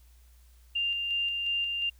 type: tone with tremolo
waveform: sine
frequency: 2794 Hz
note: F7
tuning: in tune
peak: -26 dBFS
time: 0.75-1.9 s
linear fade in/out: 10 ms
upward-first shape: square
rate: 2.8 Hz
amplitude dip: 30%
effects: added 60 Hz sine -54 dBFS peak until 1.99 s + white hiss -66 dBFS RMS until 1.99 s